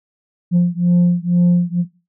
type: beating tone pair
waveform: sine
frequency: 174.61 / 176.71 Hz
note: F3 / F3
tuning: 0 / +21 cents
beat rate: 2.1 Hz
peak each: -12 dBFS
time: 0.51-1.85 s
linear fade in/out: 50 ms
effects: noise-tail reverb RT60 0.3 s tail -19 dB re dry + tanh soft clip ceiling -8 dBFS